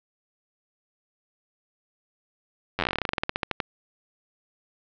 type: slowing click train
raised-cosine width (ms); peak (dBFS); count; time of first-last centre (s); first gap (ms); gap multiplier
0.3; -8; 23; 2.79-3.602; 10; 1.11
effects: low-pass 4000 Hz 12 dB/octave